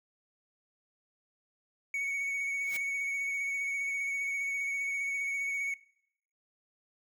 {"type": "tone with vibrato", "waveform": "triangle", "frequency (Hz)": 2229, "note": "C#7", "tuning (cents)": 9, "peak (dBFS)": -29, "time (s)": [1.94, 5.74], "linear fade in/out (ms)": 2, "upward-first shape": "square", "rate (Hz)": 15, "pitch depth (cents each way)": 15}
{"type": "noise with exponential growth", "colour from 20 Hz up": "white", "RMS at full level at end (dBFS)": -38, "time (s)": [2.59, 2.77], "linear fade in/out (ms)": 5, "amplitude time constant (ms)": 38}
{"effects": ["noise-tail reverb RT60 0.7 s tail -21 dB re dry"]}